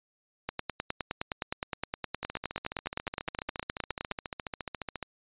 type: two click trains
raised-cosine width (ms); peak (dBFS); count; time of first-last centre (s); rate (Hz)
0.3; -15 / -19; 36 / 41; 0.49-4.113 / 2.23-5.027; 9.66 / 14.3
effects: resampled to 8000 Hz